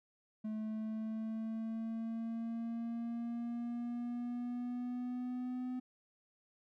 triangle exponential sweep, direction up, 215.8 to 253 Hz, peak -35 dBFS, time 0.44-5.8 s, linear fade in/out 10 ms, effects none

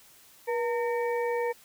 harmonic tone with a mistuned harmonic, 456.7 Hz, A#4, 36 cents flat, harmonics 1 / 2 / 4 / 5, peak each -27 / -33 / -39 / -41 dBFS, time 0.47-1.53 s, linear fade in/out 20 ms, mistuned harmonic 1, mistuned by +84 cents, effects white hiss -56 dBFS RMS until 1.64 s

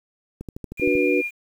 click train, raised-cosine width 3 ms, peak -20 dBFS, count 8, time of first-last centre 0.41-0.953 s, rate 12.9 Hz
sine tone, 2410 Hz, D7, 44 cents sharp, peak -24 dBFS, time 0.77-1.31 s, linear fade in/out 50 ms
sine chord, B minor, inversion first, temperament equal with one note detuned, 293.7 / 370 / 486 Hz, D4 / F#4 / B4, 0 / 0 / -28 cents, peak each -22 dBFS, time 0.81-1.22 s, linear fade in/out 20 ms
effects 8-bit

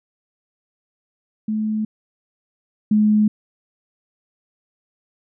sine tone pair in turn, 215.8 / 212.2 Hz, A3 / G#3, -33 / +38 cents, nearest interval unison, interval 29 cents, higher first, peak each -19 / -12 dBFS, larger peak second, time 1.48-1.85 / 2.91-3.28 s, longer neither, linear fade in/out 5 ms, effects none

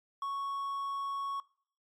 triangle tone, 1108.7 Hz, C#6, in tune, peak -31 dBFS, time 0.22-1.4 s, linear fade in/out 2 ms, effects noise-tail reverb RT60 0.5 s tail -22 dB re dry + MP3 96 kbps

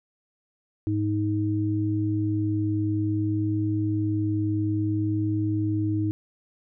sine tone pair together, 105 / 314.4 Hz, G#2 / D#4, +19 / +18 cents, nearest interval octave + perfect fifth, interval 1899 cents, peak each -25 dBFS, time 0.87-6.11 s, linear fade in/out 0 ms, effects none

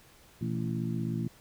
harmonic tone with a mistuned harmonic, 56.1 Hz, A1, 34 cents sharp, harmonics 2 / 3 / 4 / 5 / 6, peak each -34 / -34 / -35 / -43 / -40 dBFS, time 0.41-1.28 s, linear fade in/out 5 ms, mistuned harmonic 2, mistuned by +140 cents, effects pink hiss -58 dBFS RMS until 1.4 s

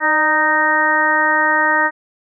harmonic tone with a mistuned harmonic, 310 Hz, D#4, 6 cents flat, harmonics 1 / 2 / 3 / 4 / 5 / 6, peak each -26 / -23 / -18 / -21 / -19 / -16 dBFS, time 0-1.91 s, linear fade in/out 50 ms, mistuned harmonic 2, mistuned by -41 cents, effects none

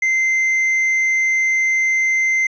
sine tone with tanh clipping, 2078 Hz, C7, 12 cents flat, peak -15 dBFS, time 0.02-2.47 s, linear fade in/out 5 ms, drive 4 dB, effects resampled to 16000 Hz

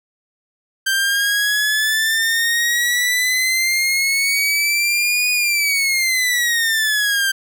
sawtooth exponential two-way sweep, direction up then down, 1568 to 2477 to 1568 Hz, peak -12 dBFS, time 0.86-7.32 s, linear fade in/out 10 ms, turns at 5.31 s, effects none

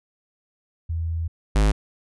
sine / square tone pair in turn, 82.41 / 51.92 Hz, E2 / G#1, 0 / 0 cents, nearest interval minor sixth, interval 800 cents, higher first, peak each -23 / -16 dBFS, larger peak second, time 0.89-1.28 / 1.55-1.72 s, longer first, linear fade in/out 10 ms, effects resampled to 24000 Hz

